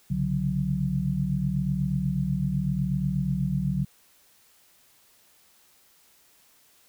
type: tone cluster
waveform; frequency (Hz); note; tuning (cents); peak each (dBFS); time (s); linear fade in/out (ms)
sine; 65.1 / 136.1 / 144.2 / 185; C2 / C#3 / D3 / F#3; -8 / -31 / -31 / 0; -35 / -33 / -27 / -27; 0.1-3.85; 10
effects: white hiss -60 dBFS RMS until 6.88 s